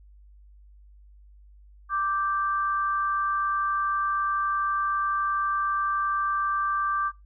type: tone pair together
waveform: sine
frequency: 1174.7 / 1568 Hz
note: D6 / G6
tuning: 0 / 0 cents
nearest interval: perfect fourth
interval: 500 cents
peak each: -24 / -31 dBFS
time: 1.89-7.12 s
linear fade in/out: 50 ms
effects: noise-tail reverb RT60 0.2 s tail -18 dB re dry + added 50 Hz sine -49 dBFS peak until 7.25 s